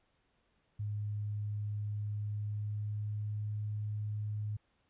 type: tone with pitch glide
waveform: sine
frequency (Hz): 104.3 to 105.39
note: G#2 to G#2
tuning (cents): +8 to +26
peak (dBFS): -34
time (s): 0.79-4.57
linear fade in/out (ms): 10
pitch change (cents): +18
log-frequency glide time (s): 2.11-3.53
effects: pink hiss -75 dBFS RMS until 4.89 s + resampled to 8000 Hz